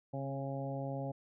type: harmonic tone with a mistuned harmonic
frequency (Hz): 137.1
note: C#3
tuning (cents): -19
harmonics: 1 / 2 / 3 / 4 / 5 / 6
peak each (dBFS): -39 / -43 / -50 / -42 / -46 / -48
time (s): 0.13-1.12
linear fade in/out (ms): 10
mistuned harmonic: 2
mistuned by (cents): -17
effects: none